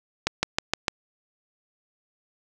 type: accelerating click train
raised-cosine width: 0.2 ms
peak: -4 dBFS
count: 5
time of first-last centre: 0.27-0.882 s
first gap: 160 ms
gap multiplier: 0.97
effects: none